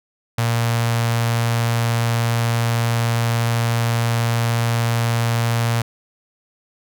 sawtooth tone with notch filter, 116.54 Hz, A#2, in tune, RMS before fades -19 dBFS, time 0.38-5.82 s, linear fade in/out 5 ms, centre 310 Hz, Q 0.8, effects none

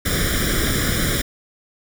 pink noise with comb filter, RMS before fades -20 dBFS, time 0.05-1.22 s, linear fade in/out 10 ms, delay 0.56 ms, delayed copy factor +1, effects none

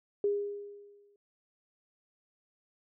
sine tone with exponential decay, 407.3 Hz, G#4, 34 cents flat, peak -24 dBFS, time 0.24-1.16 s, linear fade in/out 2 ms, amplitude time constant 200 ms, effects none

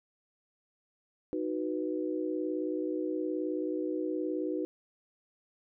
sine chord, B major, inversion first, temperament equal, 311.1 / 370 / 493.9 Hz, D#4 / F#4 / B4, 0 / 0 / 0 cents, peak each -33 / -35 / -37 dBFS, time 1.33-4.65 s, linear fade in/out 0 ms, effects none

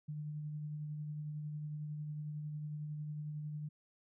sine tone with tremolo, 150.4 Hz, D3, 42 cents sharp, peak -38 dBFS, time 0.08-3.69 s, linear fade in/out 10 ms, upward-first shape triangle, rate 11 Hz, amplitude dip 30%, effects none

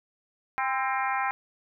harmonic tone with a mistuned harmonic, 265.6 Hz, C4, 26 cents sharp, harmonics 3 / 4 / 5 / 6 / 7 / 8 / 9, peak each -29 / -31 / -33 / -35 / -36 / -37 / -38 dBFS, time 0.58-1.31 s, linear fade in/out 0 ms, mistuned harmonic 4, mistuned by -48 cents, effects none

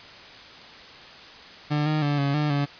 30% pulse tone with pitch steps, 148.7 / 153.5 / 145.1 / 140.5 / 149.7 / 142.8 Hz, D3 / D#3 / D3 / C#3 / D3 / D3, +22 / -23 / -21 / +24 / +33 / -48 cents, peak -19 dBFS, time 1.7-2.66 s, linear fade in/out 20 ms, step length 160 ms, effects white hiss -44 dBFS RMS until 2.79 s + resampled to 11025 Hz

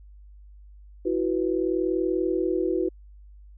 sine chord, E suspended second, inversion none, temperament equal, 329.6 / 370 / 493.9 Hz, E4 / F#4 / B4, 0 / 0 / 0 cents, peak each -26 / -25 / -30 dBFS, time 1.05-2.89 s, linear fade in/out 10 ms, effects added 50 Hz sine -45 dBFS peak until 3.57 s

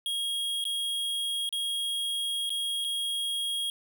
square tone with dropouts, 3277 Hz, G#7, 24 cents flat, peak -29 dBFS, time 0.06-3.7 s, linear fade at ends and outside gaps 1 ms, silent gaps 0.641-0.652 / 1.491-1.526 / 2.494-2.503 / 2.843-2.846 s, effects none

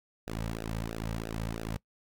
sawtooth tone with flanger, 55.4 Hz, A1, 13 cents sharp, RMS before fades -36 dBFS, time 0.27-1.77 s, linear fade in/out 5 ms, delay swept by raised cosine 0.91 to 2.91 ms, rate 3 Hz, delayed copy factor -1, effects noise-tail reverb RT60 0.1 s tail -22 dB re dry

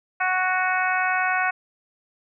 harmonic tone with a mistuned harmonic, 370 Hz, F#4, in tune, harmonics 2 / 3 / 4 / 5 / 6 / 7, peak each -25 / -28 / -24 / -29 / -30 / -31 dBFS, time 0.2-1.51 s, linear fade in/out 10 ms, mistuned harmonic 7, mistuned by -19 cents, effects none

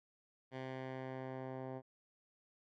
10% pulse tone with low-pass filter sweep, 130.81 Hz, C3, in tune, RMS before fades -45 dBFS, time 0.51-1.82 s, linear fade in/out 50 ms, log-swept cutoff 2900 to 930 Hz, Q 0.92, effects none

